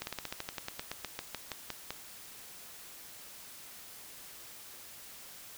slowing click train, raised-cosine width 0.2 ms, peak -19 dBFS, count 18, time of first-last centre 0.02-1.906 s, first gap 51 ms, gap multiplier 1.09, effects white hiss -50 dBFS RMS until 5.57 s

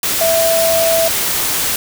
sine tone in noise, 659.3 Hz, E5, in tune, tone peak -12 dBFS, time 0.21-1.08 s, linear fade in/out 2 ms, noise white, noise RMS -17 dBFS, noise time 0.03-1.76 s, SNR +2 dB, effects none

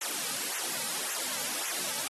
white noise with flanger, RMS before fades -33 dBFS, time 0.01-2.08 s, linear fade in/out 5 ms, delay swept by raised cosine 0.21 to 2.91 ms, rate 1.8 Hz, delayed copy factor -1, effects high-pass 200 Hz 12 dB/octave + AAC 32 kbps

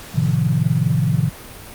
sine chord, F dominant seventh, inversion first, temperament equal, 110 / 130.81 / 155.56 / 174.61 Hz, A2 / C3 / Eb3 / F3, 0 / 0 / 0 / 0 cents, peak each -22 / -19 / -19 / -22 dBFS, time 0.14-1.3 s, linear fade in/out 20 ms, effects pink hiss -37 dBFS RMS until 1.74 s + Opus 48 kbps

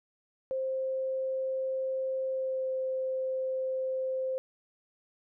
sine tone with pitch glide, 526 to 522.1 Hz, C5 to C5, +9 to -4 cents, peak -29 dBFS, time 0.51-4.38 s, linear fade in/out 0 ms, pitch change -13 cents, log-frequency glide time 2.29-2.7 s, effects none

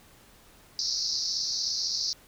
white band-pass noise, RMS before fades -30 dBFS, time 0.79-2.13 s, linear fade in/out 0 ms, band 4200 to 5800 Hz, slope 96 dB/octave, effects pink hiss -56 dBFS RMS until 2.27 s

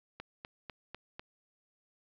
click train, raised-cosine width 0.3 ms, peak -26 dBFS, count 5, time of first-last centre 0.2-1.195 s, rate 4.02 Hz, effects low-pass 5000 Hz 12 dB/octave + 11-bit

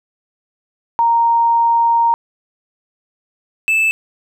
sine / triangle tone pair in turn, 930 / 2630 Hz, A#5 / E7, -4 / -5 cents, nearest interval octave + tritone, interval 1799 cents, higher second, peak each -10 dBFS, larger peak neither, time 0.99-2.14 / 3.68-3.91 s, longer first, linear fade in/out 0 ms, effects none

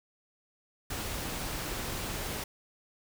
pink noise, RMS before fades -36 dBFS, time 0.9-2.44 s, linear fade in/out 5 ms, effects none

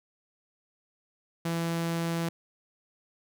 sawtooth tone, 167.2 Hz, E3, 25 cents sharp, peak -24 dBFS, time 1.45-2.29 s, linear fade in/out 5 ms, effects none

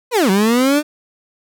30% pulse linear two-way sweep, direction down then up, 518 to 185 to 305.4 Hz, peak -9 dBFS, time 0.11-0.83 s, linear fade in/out 50 ms, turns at 0.3 s, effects none

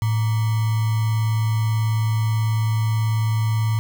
sine tone with sample-and-hold, 110.2 Hz, A2, 3 cents sharp, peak -17 dBFS, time 0.02-3.79 s, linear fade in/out 0 ms, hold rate 1050 Hz, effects none

